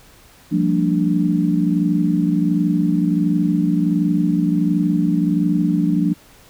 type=chord; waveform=sine; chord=G minor seventh; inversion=third; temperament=equal with one note detuned; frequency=174.61 / 196 / 227.9 / 293.7 Hz; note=F3 / G3 / Bb3 / D4; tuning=0 / 0 / -39 / 0 cents; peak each=-18 / -22 / -23 / -19 dBFS; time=0.51-6.14 s; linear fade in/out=20 ms; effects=pink hiss -48 dBFS RMS until 6.49 s